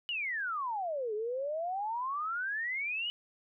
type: exponential two-way sweep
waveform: sine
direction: down then up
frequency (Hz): 2981 to 413.3 to 2981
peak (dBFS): -32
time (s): 0.09-3.1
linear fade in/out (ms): 0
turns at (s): 1.14
effects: none